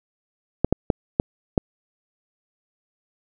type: clicks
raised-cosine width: 2 ms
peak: -3 dBFS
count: 5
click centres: 0.646 / 0.726 / 0.902 / 1.199 / 1.578 s
effects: none